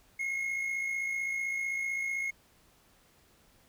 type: tone with amplitude modulation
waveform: triangle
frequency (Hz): 2161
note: C#7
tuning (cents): -45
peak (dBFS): -27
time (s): 0.19-2.31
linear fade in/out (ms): 10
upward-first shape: sine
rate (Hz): 55.7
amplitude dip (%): 45
effects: pink hiss -64 dBFS RMS until 3.68 s